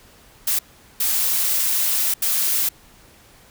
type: noise bursts at uneven times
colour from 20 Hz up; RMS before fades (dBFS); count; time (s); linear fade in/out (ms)
blue; -20; 3; 0.47-0.59 / 1-2.14 / 2.22-2.69; 5
effects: pink hiss -50 dBFS RMS until 3.5 s